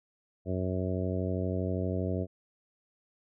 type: harmonic tone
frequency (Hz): 92.5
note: F#2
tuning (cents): 0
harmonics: 1 / 2 / 3 / 4 / 5 / 6 / 7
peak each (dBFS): -32 / -35 / -37 / -38 / -39 / -40 / -40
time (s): 0.45-2.27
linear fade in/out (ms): 50
effects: none